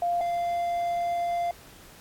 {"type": "tone pair in turn", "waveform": ["sine", "triangle"], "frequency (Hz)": [697, 693.5], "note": ["F5", "F5"], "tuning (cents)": [-4, -12], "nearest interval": "unison", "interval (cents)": 8, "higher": "first", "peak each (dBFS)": -23, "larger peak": "neither", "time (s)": [[0.02, 0.21], [0.21, 1.51]], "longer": "second", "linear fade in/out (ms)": 2, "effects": ["pink hiss -51 dBFS RMS until 2 s", "AAC 64 kbps"]}